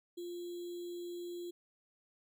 sine tone with sample-and-hold, 349.2 Hz, F4, in tune, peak -40 dBFS, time 0.17-1.51 s, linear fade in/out 10 ms, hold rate 3675 Hz, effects none

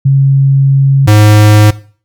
sine / square tone pair in turn, 136.8 / 105.63 Hz, C#3 / G#2, -23 / +30 cents, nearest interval major third, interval 447 cents, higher first, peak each -3 dBFS, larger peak neither, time 0.05-1.07 / 1.07-1.71 s, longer first, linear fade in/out 10 ms, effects noise-tail reverb RT60 0.4 s tail -17 dB re dry

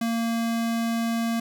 square tone, 230 Hz, A#3, 23 cents flat, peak -24 dBFS, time 0.01-1.4 s, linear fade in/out 5 ms, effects none

